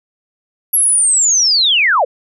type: linear sweep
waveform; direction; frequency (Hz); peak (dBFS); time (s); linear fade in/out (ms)
sine; down; 11460 to 452.6; -9; 0.73-2.05; 10
effects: none